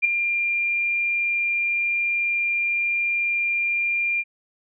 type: tone with ADSR envelope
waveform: sine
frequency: 2393 Hz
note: D7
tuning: 32 cents sharp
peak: -12 dBFS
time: 0.02-4.24 s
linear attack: 28 ms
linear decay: 7 ms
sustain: -8 dB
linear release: 43 ms
effects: none